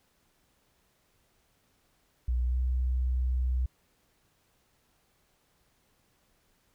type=tone with pitch glide; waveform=sine; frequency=61 to 62.97 Hz; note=B1 to B1; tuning=-21 to +34 cents; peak=-25 dBFS; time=2.28-3.66 s; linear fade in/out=5 ms; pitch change=+55 cents; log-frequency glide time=2.45-2.57 s; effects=pink hiss -70 dBFS RMS until 6.74 s